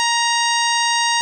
harmonic tone, 938 Hz, A#5, 11 cents sharp, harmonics 1 / 2 / 3 / 4 / 5 / 6 / 7 / 9, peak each -19 / -22 / -24 / -25 / -26 / -27 / -27 / -29 dBFS, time 0-1.21 s, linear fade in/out 0 ms, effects 8-bit

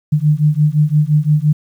sine beating tone pair, 147.9 / 153.7 Hz, D3 / D#3, +13 / -21 cents, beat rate 5.8 Hz, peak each -13 dBFS, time 0.12-1.53 s, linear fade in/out 10 ms, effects 8-bit

